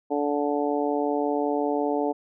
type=harmonic tone; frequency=145.4 Hz; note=D3; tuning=17 cents flat; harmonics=2 / 3 / 4 / 5 / 6; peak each=-27 / -27 / -30 / -30 / -32 dBFS; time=0.1-2.13 s; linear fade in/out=20 ms; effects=none